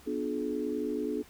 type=chord; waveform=sine; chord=B diminished seventh; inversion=none; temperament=just; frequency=246.9 / 296.3 / 355.6 / 426.7 Hz; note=B3 / D4 / F4 / Ab4; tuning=0 / +15 / +31 / +47 cents; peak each=-36 / -34 / -39 / -34 dBFS; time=0.06-1.23 s; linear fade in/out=20 ms; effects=pink hiss -56 dBFS RMS until 1.29 s